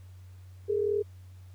sine tone pair together, 410 / 451.9 Hz, G#4 / A4, -22 / +46 cents, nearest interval major second, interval 168 cents, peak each -26 / -31 dBFS, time 0.68-1.03 s, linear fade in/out 20 ms, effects added 92 Hz sine -46 dBFS peak until 1.54 s + pink hiss -65 dBFS RMS until 1.54 s

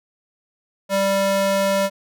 square tone with high-pass filter, 196 Hz, G3, in tune, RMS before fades -19 dBFS, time 0.89-1.9 s, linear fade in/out 50 ms, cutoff 410 Hz, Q 7.6, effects none

